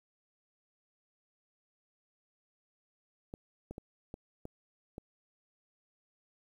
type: clicks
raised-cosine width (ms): 2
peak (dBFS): -29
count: 6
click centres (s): 3.339 / 3.71 / 3.781 / 4.141 / 4.454 / 4.981
effects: 10-bit